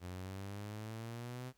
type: exponential sweep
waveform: sawtooth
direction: up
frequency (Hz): 88.2 to 129.1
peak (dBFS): -39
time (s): 0-1.53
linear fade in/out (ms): 50
effects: pink hiss -75 dBFS RMS until 1.57 s